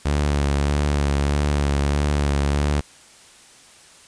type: tone with vibrato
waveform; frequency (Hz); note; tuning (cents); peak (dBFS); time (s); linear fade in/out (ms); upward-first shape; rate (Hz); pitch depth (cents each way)
sawtooth; 71.9; D2; -36; -14; 0.05-2.81; 10; sine; 1.6; 31
effects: white hiss -48 dBFS RMS until 4.07 s + resampled to 22050 Hz